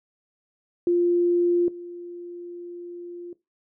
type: tone with level steps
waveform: sine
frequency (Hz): 349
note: F4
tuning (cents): -1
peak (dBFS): -17 / -34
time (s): 0.87-3.33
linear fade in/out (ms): 2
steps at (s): 1.68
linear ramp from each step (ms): 2
effects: noise-tail reverb RT60 0.2 s tail -18 dB re dry